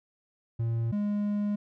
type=tone pair in turn; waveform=triangle; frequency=115.2 / 206.3 Hz; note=A#2 / G#3; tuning=-20 / -11 cents; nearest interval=minor seventh; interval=1009 cents; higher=second; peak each=-24 dBFS; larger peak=neither; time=0.59-0.92 / 0.92-1.56 s; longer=second; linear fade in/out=10 ms; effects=none